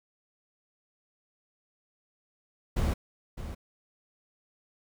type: noise with echo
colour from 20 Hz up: brown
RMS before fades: -27 dBFS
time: 2.76-2.94 s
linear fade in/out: 10 ms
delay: 610 ms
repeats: 1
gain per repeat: -11 dB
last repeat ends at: 3.55 s
effects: none